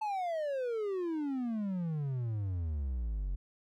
triangle exponential sweep, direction down, 880 to 43.49 Hz, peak -30 dBFS, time 0.01-3.36 s, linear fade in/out 10 ms, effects none

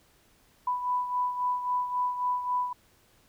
sine beating tone pair, 991 / 994.7 Hz, B5 / B5, +6 / +12 cents, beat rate 3.7 Hz, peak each -27 / -34 dBFS, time 0.67-2.73 s, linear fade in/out 5 ms, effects pink hiss -63 dBFS RMS until 3.28 s

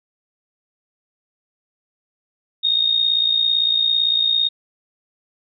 sine tone with amplitude modulation, 3709 Hz, A#7, 9 cents flat, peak -12 dBFS, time 2.63-4.49 s, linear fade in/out 20 ms, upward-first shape sine, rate 57.8 Hz, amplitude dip 65%, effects none

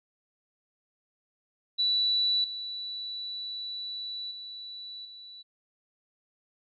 sine tone with level steps, 3951 Hz, B7, in tune, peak -23 / -34 / -39 / -44 dBFS, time 1.78-5.43 s, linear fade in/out 20 ms, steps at 2.44 / 4.31 / 5.05 s, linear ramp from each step 2 ms, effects none

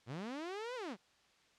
sawtooth linear two-way sweep, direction up then down, 103.9 to 519 to 164.3 Hz, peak -37 dBFS, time 0.06-0.97 s, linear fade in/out 50 ms, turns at 0.75 s, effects white hiss -69 dBFS RMS until 1.58 s + low-pass 5000 Hz 12 dB/octave

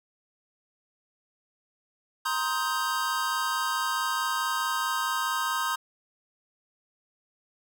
square chord, C minor seventh, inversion third, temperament just, 941.9 / 1046.5 / 1255.8 / 1569.8 Hz, Bb5 / C6 / Eb6 / G6, +18 / 0 / +16 / +2 cents, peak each -34 / -32 / -32 / -33 dBFS, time 2.25-5.76 s, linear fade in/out 10 ms, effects none

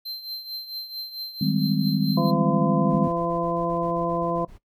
square tone with tremolo, 4118 Hz, C8, 28 cents flat, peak -30 dBFS, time 0.05-2.31 s, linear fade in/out 10 ms, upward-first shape triangle, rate 4.5 Hz, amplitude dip 75%
sine chord, Ab major seventh, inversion second, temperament just, 155.74 / 194.67 / 207.7 / 259.6 Hz, Eb3 / G3 / Ab3 / C4, +2 / -12 / 0 / -13 cents, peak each -24 / -25 / -26 / -26 dBFS, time 1.41-3.08 s, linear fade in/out 5 ms
harmonic tone, 170 Hz, F3, 46 cents flat, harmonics 1 / 2 / 3 / 4 / 6, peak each -29 / -29 / -29 / -29 / -29 dBFS, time 2.17-4.45 s, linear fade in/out 5 ms
brown noise bursts, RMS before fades -44 dBFS, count 13, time 2.89-4.584 s, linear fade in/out 20 ms, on 110 ms, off 22 ms
effects noise-tail reverb RT60 0.1 s tail -17 dB re dry

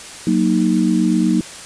sine chord, D# minor, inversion first, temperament equal, 185 / 233.1 / 311.1 Hz, F#3 / A#3 / D#4, 0 / 0 / 0 cents, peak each -17 dBFS, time 0.27-1.41 s, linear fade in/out 2 ms, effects white hiss -34 dBFS RMS until 1.65 s + resampled to 22050 Hz

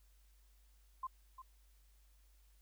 sine tone with echo, 1046.5 Hz, C6, in tune, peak -38 dBFS, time 1.03-1.07 s, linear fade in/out 5 ms, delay 350 ms, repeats 1, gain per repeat -11 dB, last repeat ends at 1.42 s, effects added 50 Hz sine -64 dBFS peak until 2.61 s + white hiss -75 dBFS RMS until 2.61 s

